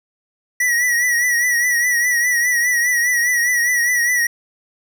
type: tone with vibrato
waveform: square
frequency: 1932 Hz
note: B6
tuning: 39 cents flat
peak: -15 dBFS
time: 0.6-4.27 s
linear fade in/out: 5 ms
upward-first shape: triangle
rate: 4.9 Hz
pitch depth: 67 cents each way
effects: none